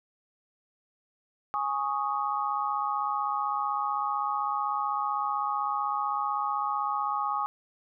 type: chord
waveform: sine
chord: Ab suspended fourth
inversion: none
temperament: equal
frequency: 830.6 / 1108.7 / 1244.5 Hz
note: Ab5 / Db6 / Eb6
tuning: 0 / 0 / 0 cents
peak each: -31 dBFS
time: 1.54-7.46 s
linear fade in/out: 0 ms
effects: none